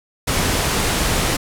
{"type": "low-pass noise", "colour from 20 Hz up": "pink", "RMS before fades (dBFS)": -19, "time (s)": [0.27, 1.37], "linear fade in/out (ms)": 10, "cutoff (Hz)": 12000, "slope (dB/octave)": 24, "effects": []}